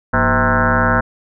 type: tone with frequency modulation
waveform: sine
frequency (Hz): 784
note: G5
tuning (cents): 0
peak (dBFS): -11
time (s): 0.13-1.01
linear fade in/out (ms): 10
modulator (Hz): 137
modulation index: 6.1
effects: none